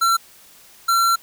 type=tone pair in turn; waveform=square; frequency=1353 / 1359.8 Hz; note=E6 / F6; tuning=+45 / -47 cents; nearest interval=unison; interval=8 cents; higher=second; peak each=-15 dBFS; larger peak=neither; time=0.01-0.17 / 0.88-1.16 s; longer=second; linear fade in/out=10 ms; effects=white hiss -48 dBFS RMS until 1.22 s